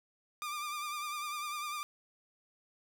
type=tone with vibrato; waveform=sawtooth; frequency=1195 Hz; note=D6; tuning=30 cents sharp; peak=-33 dBFS; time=0.42-1.83 s; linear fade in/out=0 ms; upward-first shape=triangle; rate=10 Hz; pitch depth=56 cents each way; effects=none